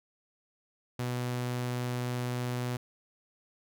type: tone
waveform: sawtooth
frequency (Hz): 123.47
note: B2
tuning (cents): 0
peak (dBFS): -27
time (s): 0.99-2.77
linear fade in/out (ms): 5
effects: none